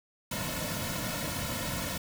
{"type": "noise with comb filter", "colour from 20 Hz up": "pink", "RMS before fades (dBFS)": -34, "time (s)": [0.31, 1.98], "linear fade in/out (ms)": 5, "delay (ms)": 2.5, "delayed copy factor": -0.95, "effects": []}